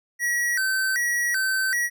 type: tone with vibrato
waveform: square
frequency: 1719 Hz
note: A6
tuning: 41 cents flat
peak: -22 dBFS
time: 0.19-1.9 s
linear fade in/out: 50 ms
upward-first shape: square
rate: 1.3 Hz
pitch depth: 190 cents each way
effects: none